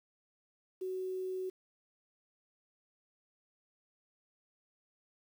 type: tone with quantisation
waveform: sine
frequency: 373.1 Hz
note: F#4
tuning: 14 cents sharp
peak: -35 dBFS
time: 0.81-1.5 s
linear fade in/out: 10 ms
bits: 10
effects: none